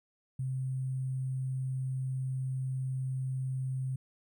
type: tone with sample-and-hold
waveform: sine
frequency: 130.81 Hz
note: C3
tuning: in tune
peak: -31 dBFS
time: 0.39-3.96 s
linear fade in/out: 5 ms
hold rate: 8820 Hz
effects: none